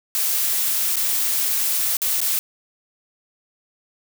blue noise with dropouts, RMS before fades -21 dBFS, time 0.15-2.39 s, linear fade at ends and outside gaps 0 ms, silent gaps 0.958-0.967 / 1.969-2.018 / 2.204-2.215 s, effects none

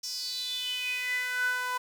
sawtooth tone with high-pass filter sweep, 499.5 Hz, B4, 20 cents sharp, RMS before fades -32 dBFS, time 0.03-1.78 s, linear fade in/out 10 ms, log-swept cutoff 5600 to 1100 Hz, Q 8, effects 9-bit

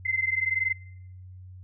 sine tone pair together, 2057 / 2078 Hz, C7 / C7, -30 / -12 cents, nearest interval unison, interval 18 cents, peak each -27 dBFS, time 0.05-0.73 s, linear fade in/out 10 ms, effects noise-tail reverb RT60 0.9 s tail -26 dB re dry + added 92 Hz sine -42 dBFS peak until 1.63 s

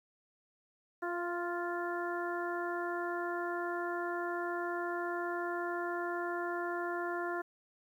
harmonic tone with a mistuned harmonic, 349.2 Hz, F4, in tune, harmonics 1 / 2 / 3 / 4 / 5, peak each -37 / -40 / -42 / -41 / -44 dBFS, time 1.02-7.42 s, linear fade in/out 10 ms, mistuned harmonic 2, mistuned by -18 cents, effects 11-bit

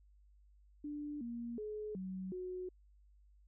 sine tone with pitch steps, 294.4 / 235.8 / 424.7 / 187.6 / 366.3 Hz, D4 / A#3 / G#4 / F#3 / F#4, +4 / +20 / +39 / +24 / -17 cents, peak -40 dBFS, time 0.84-2.69 s, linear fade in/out 5 ms, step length 370 ms, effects added 50 Hz sine -62 dBFS peak until 3.47 s

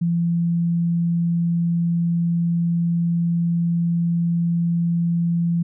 sine tone, 170 Hz, F3, 46 cents flat, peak -17 dBFS, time 0.01-5.63 s, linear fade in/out 10 ms, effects none

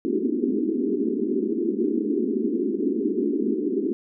white band-pass noise, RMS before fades -24 dBFS, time 0.05-3.93 s, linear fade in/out 0 ms, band 210 to 410 Hz, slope 96 dB/octave, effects none

